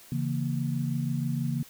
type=chord; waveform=sine; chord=A# diminished; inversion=first; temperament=equal; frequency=138.59 / 164.81 / 233.1 Hz; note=C#3 / E3 / A#3; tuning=0 / 0 / 0 cents; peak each=-29 / -32 / -32 dBFS; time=0.12-1.63 s; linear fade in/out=2 ms; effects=white hiss -52 dBFS RMS until 1.69 s